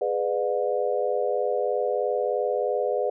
sine chord, G# diminished seventh, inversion none, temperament just, 415.3 / 498.4 / 598 / 717.6 Hz, G#4 / B4 / D5 / F5, 0 / +16 / +31 / +47 cents, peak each -28 / -26 / -28 / -31 dBFS, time 0.01-3.1 s, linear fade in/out 5 ms, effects none

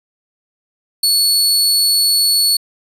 sawtooth tone, 4413 Hz, C#8, 9 cents flat, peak -8 dBFS, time 1.03-2.57 s, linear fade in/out 5 ms, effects resampled to 32000 Hz

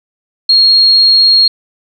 sine tone, 4271 Hz, C8, 35 cents sharp, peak -4 dBFS, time 0.49-1.48 s, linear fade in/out 5 ms, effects none

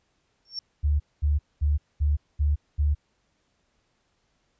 sine tone with exponential growth, 5460 Hz, F8, 40 cents flat, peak -26 dBFS, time 0.45-0.59 s, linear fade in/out 2 ms, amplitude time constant 30 ms
sine tone bursts, 73.42 Hz, D2, in tune, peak -19 dBFS, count 6, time 0.83-2.95 s, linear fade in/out 20 ms, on 170 ms, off 220 ms
effects pink hiss -71 dBFS RMS until 4.59 s + resampled to 16000 Hz

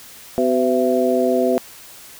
harmonic tone with a mistuned harmonic, 126.6 Hz, B2, 43 cents sharp, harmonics 2 / 3 / 4 / 5, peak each -20 / -20 / -20 / -20 dBFS, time 0.38-1.58 s, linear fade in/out 0 ms, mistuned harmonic 5, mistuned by +89 cents, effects white hiss -41 dBFS RMS until 2.19 s

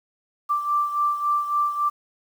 sine beating tone pair, 1174.7 / 1178.3 Hz, D6 / D6, 0 / +5 cents, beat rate 3.6 Hz, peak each -21 / -27 dBFS, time 0.49-1.9 s, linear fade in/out 20 ms, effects 8-bit

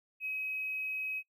triangle tone with hard clipping, 2542 Hz, D#7, 36 cents sharp, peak -34 dBFS, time 0.2-1.23 s, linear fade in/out 50 ms, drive 3 dB, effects noise-tail reverb RT60 0.1 s tail -18 dB re dry

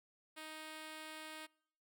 5% pulse tone, 312.3 Hz, D#4, 7 cents sharp, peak -36 dBFS, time 0.36-1.47 s, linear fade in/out 20 ms, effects noise-tail reverb RT60 0.7 s tail -26 dB re dry

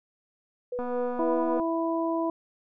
sine tone, 493.3 Hz, B4, 2 cents flat, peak -29 dBFS, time 0.72-1.58 s, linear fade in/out 5 ms
click train, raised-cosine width 1 ms, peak -22 dBFS, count 199, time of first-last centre 0.79-1.598 s, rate 245 Hz
harmonic tone, 330 Hz, E4, 2 cents sharp, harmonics 1 / 2 / 3, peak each -27 / -30 / -32 dBFS, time 1.19-2.3 s, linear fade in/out 2 ms
effects none

